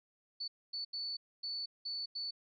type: tone bursts at uneven times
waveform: sine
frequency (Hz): 4472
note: C#8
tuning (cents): +14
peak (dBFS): -37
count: 6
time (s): 0.4-0.48 / 0.73-0.85 / 0.93-1.17 / 1.43-1.66 / 1.85-2.06 / 2.15-2.31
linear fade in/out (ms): 10
effects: none